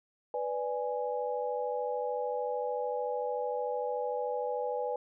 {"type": "chord", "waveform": "sine", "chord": "G# diminished", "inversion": "first", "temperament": "equal", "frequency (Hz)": [493.9, 587.3, 830.6], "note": ["B4", "D5", "G#5"], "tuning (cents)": [0, 0, 0], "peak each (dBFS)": [-33, -37, -36], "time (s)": [0.34, 4.96], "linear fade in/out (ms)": 2, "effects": []}